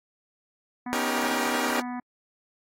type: harmonic tone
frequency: 246.9 Hz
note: B3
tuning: in tune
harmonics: 1 / 3 / 4 / 5 / 6 / 7 / 8 / 9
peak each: -32 / -38 / -40 / -46 / -53 / -46 / -50 / -53 dBFS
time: 0.86-2 s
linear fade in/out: 5 ms
type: chord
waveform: 10% pulse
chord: Eb dominant seventh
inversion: third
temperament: equal with one note detuned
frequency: 277.2 / 311.1 / 392 / 475.7 Hz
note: Db4 / Eb4 / G4 / Bb4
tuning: 0 / 0 / 0 / +35 cents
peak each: -23 dBFS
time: 0.93-1.8 s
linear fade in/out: 0 ms
effects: AAC 48 kbps